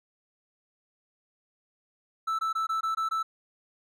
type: tone bursts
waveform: triangle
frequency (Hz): 1318.5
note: E6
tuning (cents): 0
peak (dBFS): -24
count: 7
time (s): 2.27-3.23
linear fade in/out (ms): 10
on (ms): 120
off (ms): 20
effects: none